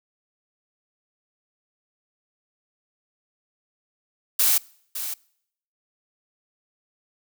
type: noise with echo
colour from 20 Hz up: blue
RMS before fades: -19 dBFS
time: 4.39-4.58 s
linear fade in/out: 5 ms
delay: 560 ms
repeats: 1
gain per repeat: -11 dB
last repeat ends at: 5.14 s
effects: noise-tail reverb RT60 0.7 s tail -25 dB re dry